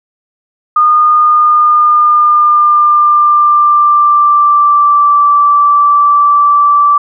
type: tone with pitch glide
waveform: sine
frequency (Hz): 1222 to 1163.5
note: D#6 to D6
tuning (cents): -32 to -17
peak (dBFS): -4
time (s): 0.76-6.98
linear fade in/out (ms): 5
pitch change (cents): -85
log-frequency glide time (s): 1.15-5.26
effects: none